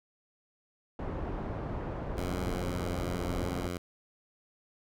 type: low-pass noise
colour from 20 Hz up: pink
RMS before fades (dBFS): -36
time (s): 0.99-3.68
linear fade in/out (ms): 2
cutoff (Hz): 910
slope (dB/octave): 12
type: tone with pitch glide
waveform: 10% pulse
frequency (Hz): 89.9 to 88.46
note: F#2 to F2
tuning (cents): -49 to +23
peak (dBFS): -26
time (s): 2.17-3.78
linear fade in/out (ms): 5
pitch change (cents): -28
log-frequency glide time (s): 2.41-2.85
effects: none